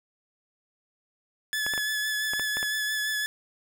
sawtooth tone with vibrato, 1718 Hz, A6, 42 cents flat, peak -23 dBFS, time 1.53-3.26 s, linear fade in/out 0 ms, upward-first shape sine, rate 5.9 Hz, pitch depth 19 cents each way
clicks, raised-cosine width 0.5 ms, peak -19 dBFS, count 7, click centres 1.665 / 1.737 / 1.778 / 2.335 / 2.396 / 2.57 / 2.629 s
effects none

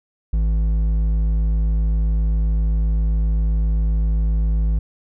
sine tone with hard clipping, 53.8 Hz, A1, 38 cents flat, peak -17 dBFS, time 0.33-4.79 s, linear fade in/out 5 ms, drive 6 dB, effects none

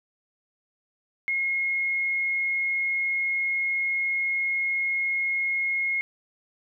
sine tone, 2157 Hz, C#7, 48 cents flat, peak -23 dBFS, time 1.28-6.01 s, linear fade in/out 0 ms, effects none

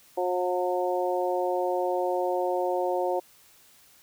harmonic tone, 180 Hz, F#3, 47 cents flat, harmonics 2 / 3 / 4 / 5, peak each -29 / -28 / -30 / -33 dBFS, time 0.17-3.2 s, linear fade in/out 10 ms, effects white hiss -57 dBFS RMS until 4.02 s

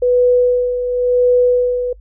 sine tone with tremolo, 493.9 Hz, B4, in tune, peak -8 dBFS, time 0.02-1.93 s, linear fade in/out 5 ms, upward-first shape sine, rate 0.94 Hz, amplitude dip 60%, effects noise-tail reverb RT60 0.1 s tail -25 dB re dry + added 50 Hz sine -38 dBFS peak until 2 s

